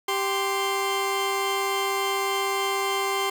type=tone pair together; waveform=20% pulse; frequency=392 / 1046.5 Hz; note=G4 / C6; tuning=0 / 0 cents; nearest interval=octave + perfect fourth; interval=1700 cents; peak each=-21 / -22 dBFS; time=0.08-3.3 s; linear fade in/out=5 ms; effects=none